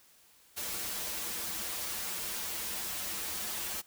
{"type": "noise with comb filter", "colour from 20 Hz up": "white", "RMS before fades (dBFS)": -37, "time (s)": [0.56, 3.82], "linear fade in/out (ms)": 20, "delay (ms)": 7.4, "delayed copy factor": -1, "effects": ["white hiss -62 dBFS RMS until 3.86 s"]}